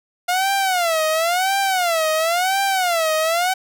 sawtooth tone with vibrato, 703 Hz, F5, 11 cents sharp, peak -13 dBFS, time 0.28-3.54 s, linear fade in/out 10 ms, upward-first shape sine, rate 0.96 Hz, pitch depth 200 cents each way, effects none

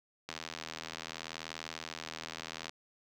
click train, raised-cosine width 0.2 ms, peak -22 dBFS, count 195, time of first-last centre 0.29-2.694 s, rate 80.7 Hz, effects high-pass 100 Hz 12 dB/octave + 10-bit

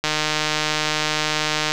click train, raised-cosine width 0.2 ms, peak -3 dBFS, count 258, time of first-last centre 0.04-1.72 s, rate 153 Hz, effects none

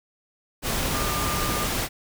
sine tone in noise, 1200 Hz, D6, 37 cents sharp, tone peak -30 dBFS, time 0.91-1.68 s, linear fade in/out 50 ms, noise pink, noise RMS -26 dBFS, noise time 0.62-1.89 s, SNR -7 dB, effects none

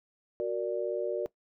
sine chord, Gb augmented, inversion none, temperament equal, 370 / 466.2 / 587.3 Hz, Gb4 / Bb4 / D5, 0 / 0 / 0 cents, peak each -33 dBFS, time 0.4-1.26 s, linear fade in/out 0 ms, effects noise-tail reverb RT60 0.1 s tail -19 dB re dry

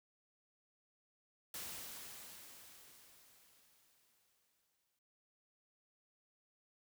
white noise with exponential decay, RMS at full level -45 dBFS, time 1.54-4.99 s, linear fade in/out 2 ms, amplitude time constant 750 ms, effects none

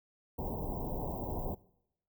pink band-stop noise, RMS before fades -37 dBFS, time 0.38-1.55 s, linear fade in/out 10 ms, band 980 to 16000 Hz, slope 96 dB/octave, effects noise-tail reverb RT60 0.8 s tail -22 dB re dry

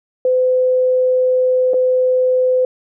sine tone with dropouts, 509 Hz, C5, 48 cents flat, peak -11 dBFS, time 0.25-2.65 s, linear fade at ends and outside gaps 2 ms, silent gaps 1.735-1.741 s, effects none

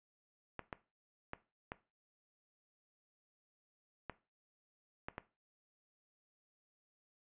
clicks, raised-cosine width 0.5 ms, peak -26 dBFS, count 7, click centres 0.593 / 0.728 / 1.334 / 1.719 / 4.097 / 5.085 / 5.181 s, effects noise-tail reverb RT60 0.3 s tail -17 dB re dry + resampled to 8000 Hz

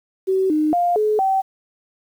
sine tone with pitch steps, 380.3 / 306.5 / 701 / 426.6 / 770 Hz, F#4 / D#4 / F5 / G#4 / G5, +48 / -26 / +6 / +46 / -31 cents, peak -15 dBFS, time 0.27-1.42 s, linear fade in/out 20 ms, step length 230 ms, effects 8-bit

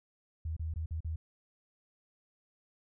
sine tone with dropouts, 80 Hz, D#2, 49 cents sharp, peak -33 dBFS, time 0.45-1.16 s, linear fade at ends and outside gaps 5 ms, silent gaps 0.566-0.595 / 0.739-0.759 / 0.86-0.908 / 1.005-1.046 s, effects none

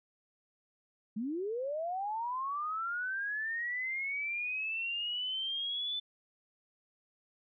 sine linear sweep, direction up, 200.9 to 3520 Hz, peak -33 dBFS, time 1.16-6 s, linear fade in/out 10 ms, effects none

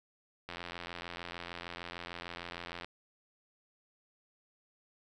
click train, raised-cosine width 0.3 ms, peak -25 dBFS, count 205, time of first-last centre 0.49-2.846 s, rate 86.6 Hz, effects none

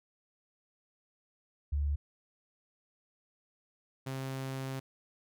sine / sawtooth tone pair in turn, 72.2 / 133.26 Hz, D2 / C3, -29 / +32 cents, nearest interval major seventh, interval 1061 cents, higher second, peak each -28 / -32 dBFS, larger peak first, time 1.72-1.96 / 4.06-4.8 s, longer second, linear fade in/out 10 ms, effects none

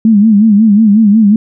sine tone with vibrato, 212.5 Hz, G#3, 40 cents sharp, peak -3 dBFS, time 0.05-1.36 s, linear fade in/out 2 ms, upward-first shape sine, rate 5.5 Hz, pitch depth 110 cents each way, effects none

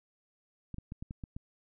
clicks, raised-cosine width 5 ms, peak -28 dBFS, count 7, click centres 0.743 / 0.784 / 0.921 / 1.025 / 1.109 / 1.238 / 1.365 s, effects none

